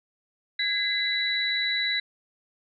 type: tone cluster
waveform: sine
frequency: 1653 / 2036 / 3939 Hz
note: G#6 / C7 / B7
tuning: -9 / -48 / -5 cents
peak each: -32 / -28 / -26 dBFS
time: 0.59-2 s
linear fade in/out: 5 ms
effects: none